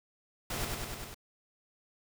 pink noise with echo, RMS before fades -36 dBFS, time 0.5-0.65 s, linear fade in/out 5 ms, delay 99 ms, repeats 5, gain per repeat -2 dB, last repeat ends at 1.145 s, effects none

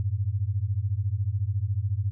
sine beating tone pair, 93.1 / 107.1 Hz, F#2 / A2, +11 / -46 cents, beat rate 14 Hz, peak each -27 dBFS, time 0-2.11 s, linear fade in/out 0 ms, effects none

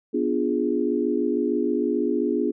sine chord, B diminished seventh, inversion none, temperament equal, 246.9 / 293.7 / 349.2 / 415.3 Hz, B3 / D4 / F4 / Ab4, 0 / 0 / 0 / 0 cents, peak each -26 dBFS, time 0.13-2.52 s, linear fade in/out 20 ms, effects none

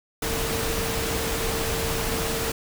sine tone in noise, 453.3 Hz, A#4, 48 cents flat, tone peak -31 dBFS, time 0.22-2.52 s, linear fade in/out 5 ms, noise pink, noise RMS -27 dBFS, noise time 0.22-2.52 s, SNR -7 dB, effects none

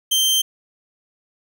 sawtooth tone, 3136 Hz, G7, in tune, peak -12 dBFS, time 0.11-0.42 s, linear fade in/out 10 ms, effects none

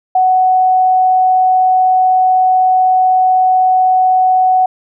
sine tone, 744 Hz, F#5, 9 cents sharp, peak -7 dBFS, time 0.15-4.66 s, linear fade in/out 5 ms, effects none

